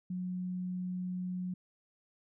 sine tone, 181.9 Hz, F#3, 29 cents flat, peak -34 dBFS, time 0.1-1.54 s, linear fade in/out 5 ms, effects none

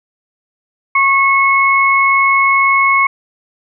sine tone pair together, 1094.5 / 2189 Hz, C#6 / C#7, -22 / -22 cents, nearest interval octave, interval 1200 cents, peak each -11 / -11 dBFS, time 0.95-3.07 s, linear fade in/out 5 ms, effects none

